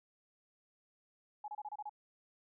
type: tone bursts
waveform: sine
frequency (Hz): 840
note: G#5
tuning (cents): +19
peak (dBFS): -40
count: 7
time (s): 1.44-1.895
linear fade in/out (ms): 5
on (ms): 41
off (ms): 28
effects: none